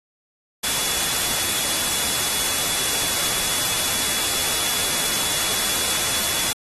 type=tone in noise; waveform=sine; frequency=3400 Hz; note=G#7; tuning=40 cents sharp; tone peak=-31 dBFS; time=0.63-6.53 s; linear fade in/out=10 ms; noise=white; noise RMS=-22 dBFS; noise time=0.63-6.53 s; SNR=-12 dB; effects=AAC 32 kbps